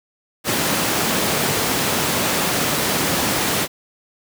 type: high-pass noise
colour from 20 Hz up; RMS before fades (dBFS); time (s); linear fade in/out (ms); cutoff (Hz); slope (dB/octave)
pink; -20; 0.44-3.68; 50; 150; 12
effects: none